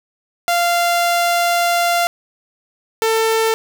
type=tone pair in turn; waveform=sawtooth; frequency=693 / 446.7 Hz; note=F5 / A4; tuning=-14 / +26 cents; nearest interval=minor sixth; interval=760 cents; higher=first; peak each=-10 dBFS; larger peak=neither; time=0.48-2.07 / 3.02-3.54 s; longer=first; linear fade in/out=0 ms; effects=none